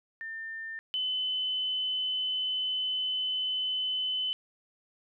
sine tone pair in turn, 1800 / 3027 Hz, A6 / F#7, +39 / +39 cents, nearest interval major sixth, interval 900 cents, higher second, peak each -36 / -28 dBFS, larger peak second, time 0.21-0.79 / 0.94-4.33 s, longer second, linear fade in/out 0 ms, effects none

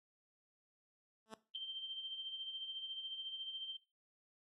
10% pulse tone with exponential growth, 220.2 Hz, A3, 2 cents sharp, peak -36 dBFS, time 1.26-1.34 s, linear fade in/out 0 ms, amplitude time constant 17 ms
sine tone with tremolo, 3136 Hz, G7, in tune, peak -40 dBFS, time 1.54-3.77 s, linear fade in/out 10 ms, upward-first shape triangle, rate 14 Hz, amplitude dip 65%
effects noise-tail reverb RT60 0.3 s tail -18 dB re dry + AAC 32 kbps

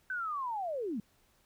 sine linear sweep, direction down, 1543 to 190.2 Hz, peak -33 dBFS, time 0.1-1 s, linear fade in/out 2 ms, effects pink hiss -69 dBFS RMS until 1.45 s

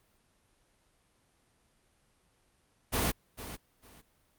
pink noise with echo, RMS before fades -29 dBFS, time 2.92-3.12 s, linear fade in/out 20 ms, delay 450 ms, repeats 2, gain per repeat -13 dB, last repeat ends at 4.02 s, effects pink hiss -70 dBFS RMS until 4.38 s + Opus 32 kbps

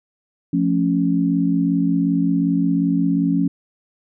sine chord, F augmented, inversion none, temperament equal, 174.61 / 220 / 277.2 Hz, F3 / A3 / C#4, 0 / 0 / 0 cents, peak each -19 / -24 / -18 dBFS, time 0.53-3.48 s, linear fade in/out 5 ms, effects none

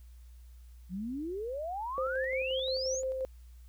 sine exponential sweep, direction up, 172.3 to 7160 Hz, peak -34 dBFS, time 0.89-3.03 s, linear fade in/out 50 ms
sine tone with tremolo, 523.3 Hz, C5, in tune, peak -30 dBFS, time 1.98-3.25 s, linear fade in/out 0 ms, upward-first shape square, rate 5.7 Hz, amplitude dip 30%
effects added 60 Hz sine -49 dBFS peak until 3.68 s + white hiss -69 dBFS RMS until 3.68 s

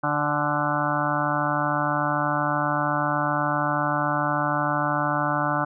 harmonic tone with a mistuned harmonic, 147.8 Hz, D3, 11 cents sharp, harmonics 1 / 2 / 4 / 5 / 6 / 7 / 8 / 9 / 10, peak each -30 / -30 / -30 / -30 / -30 / -30 / -30 / -30 / -30 dBFS, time 0.03-5.65 s, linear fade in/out 10 ms, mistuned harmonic 6, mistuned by -39 cents, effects none

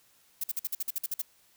violet noise bursts, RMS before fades -31 dBFS, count 11, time 0.41-1.218 s, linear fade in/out 5 ms, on 28 ms, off 50 ms, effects white hiss -64 dBFS RMS until 1.56 s

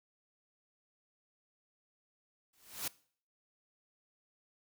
white noise with exponential growth, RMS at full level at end -34 dBFS, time 2.53-2.88 s, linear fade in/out 5 ms, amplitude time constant 74 ms, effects noise-tail reverb RT60 0.5 s tail -21 dB re dry

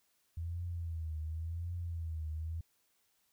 sine tone with vibrato, 82.41 Hz, E2, in tune, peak -36 dBFS, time 0.37-2.61 s, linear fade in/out 5 ms, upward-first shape triangle, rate 0.91 Hz, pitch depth 110 cents each way, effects white hiss -75 dBFS RMS until 3.32 s

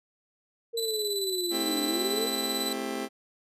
sine linear two-way sweep, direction down then up, 466.2 to 293.7 to 466.2 Hz, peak -30 dBFS, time 0.73-2.28 s, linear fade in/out 20 ms, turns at 1.84 s
sawtooth tone with tremolo, 3990 Hz, B7, 17 cents sharp, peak -25 dBFS, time 0.77-2.73 s, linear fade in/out 5 ms, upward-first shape square, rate 18 Hz, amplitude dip 45%
30% pulse chord, A minor seventh, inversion none, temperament just, 220 / 264 / 330 / 396 Hz, A3 / C4 / E4 / G4, 0 / +16 / +2 / +18 cents, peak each -35 / -33 / -37 / -33 dBFS, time 1.5-3.09 s, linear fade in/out 50 ms
effects resampled to 32000 Hz

